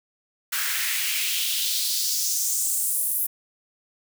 white noise with high-pass filter sweep, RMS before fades -25 dBFS, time 0.52-3.27 s, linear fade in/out 10 ms, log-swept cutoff 1500 to 12000 Hz, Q 2.5, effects none

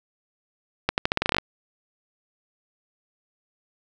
accelerating click train, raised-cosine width 0.3 ms, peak -4 dBFS, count 12, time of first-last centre 0.89-1.384 s, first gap 89 ms, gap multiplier 0.85, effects none

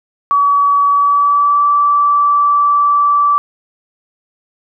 sine tone with pitch glide, 1138 to 1159.9 Hz, C#6 to D6, +45 to -22 cents, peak -8 dBFS, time 0.31-3.38 s, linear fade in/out 0 ms, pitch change +33 cents, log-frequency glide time 0.88-1.65 s, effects none

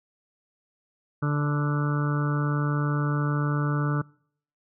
harmonic tone with a mistuned harmonic, 146.83 Hz, D3, in tune, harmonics 1 / 2 / 3 / 4 / 6 / 7 / 8 / 9 / 10, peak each -23 / -31 / -37 / -40 / -42 / -44 / -36 / -36 / -37 dBFS, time 1.22-4.02 s, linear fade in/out 10 ms, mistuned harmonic 1, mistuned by -16 cents, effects noise-tail reverb RT60 0.6 s tail -25 dB re dry

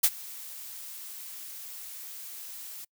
blue noise with ADSR envelope, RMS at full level -19 dBFS, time 0.03-2.85 s, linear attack 13 ms, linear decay 50 ms, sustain -23 dB, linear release 11 ms, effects noise-tail reverb RT60 0.1 s tail -26 dB re dry

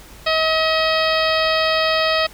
harmonic tone with a mistuned harmonic, 637 Hz, D#5, 41 cents sharp, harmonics 1 / 2 / 3 / 4 / 5 / 6 / 7 / 8, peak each -19 / -22 / -24 / -25 / -26 / -27 / -27 / -28 dBFS, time 0.26-2.27 s, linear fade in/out 10 ms, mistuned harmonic 8, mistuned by -22 cents, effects added 50 Hz sine -44 dBFS peak until 2.33 s + pink hiss -43 dBFS RMS until 2.33 s

